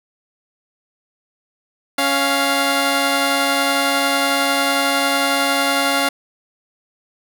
10% pulse tone pair together, 277.2 / 698.5 Hz, C#4 / F5, 0 / 0 cents, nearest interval octave + major third, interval 1600 cents, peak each -10 dBFS, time 1.98-6.09 s, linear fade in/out 5 ms, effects none

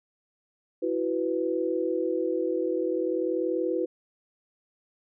sine chord, E suspended second, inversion none, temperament equal with one note detuned, 329.6 / 370 / 496.5 Hz, E4 / F#4 / B4, 0 / 0 / +9 cents, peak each -29 dBFS, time 0.82-3.86 s, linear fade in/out 10 ms, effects none

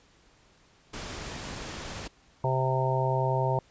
pink noise, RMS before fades -38 dBFS, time 0.93-2.08 s, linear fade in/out 10 ms
harmonic tone, 130.81 Hz, C3, in tune, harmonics 1 / 3 / 4 / 5 / 6 / 7, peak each -27 / -33 / -33 / -32 / -37 / -30 dBFS, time 2.44-3.59 s, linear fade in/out 2 ms
effects pink hiss -61 dBFS RMS until 3.7 s + resampled to 16000 Hz

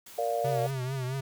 white noise, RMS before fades -48 dBFS, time 0.06-0.71 s, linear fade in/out 5 ms
sine chord, Bb major, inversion none, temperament just, 466.2 / 582.7 / 699.2 Hz, Bb4 / D5 / F5, 0 / -14 / +2 cents, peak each -32 / -31 / -30 dBFS, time 0.18-0.67 s, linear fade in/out 5 ms
square tone with vibrato, 130.81 Hz, C3, in tune, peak -31 dBFS, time 0.44-1.21 s, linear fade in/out 10 ms, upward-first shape triangle, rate 4.5 Hz, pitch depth 94 cents each way
effects none

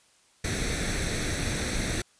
pink noise with comb filter, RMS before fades -29 dBFS, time 0.44-2.02 s, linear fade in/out 5 ms, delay 0.5 ms, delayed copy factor +0.65, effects white hiss -62 dBFS RMS until 2.19 s + resampled to 22050 Hz

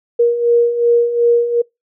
sine beating tone pair, 471.1 / 473.8 Hz, A#4 / A#4, +18 / +28 cents, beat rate 2.7 Hz, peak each -17 / -11 dBFS, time 0.19-1.62 s, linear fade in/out 10 ms, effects noise-tail reverb RT60 0.2 s tail -26 dB re dry

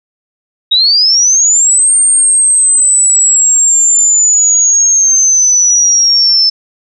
sine linear two-way sweep, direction up then down, 3739 to 8740 to 5260 Hz, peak -5 dBFS, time 0.71-6.5 s, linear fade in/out 10 ms, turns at 1.95 s, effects none

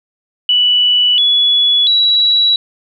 sine tone with pitch steps, 2960 / 3400 / 3906 Hz, F#7 / G#7 / B7, 0 / +40 / -20 cents, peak -8 dBFS, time 0.49-2.56 s, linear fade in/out 2 ms, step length 690 ms, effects none

